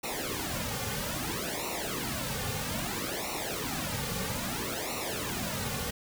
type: noise with flanger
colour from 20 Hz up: pink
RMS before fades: -34 dBFS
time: 0.03-5.91 s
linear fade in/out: 10 ms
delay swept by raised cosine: 0.61 to 3.11 ms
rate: 0.61 Hz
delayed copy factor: -0.85
effects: none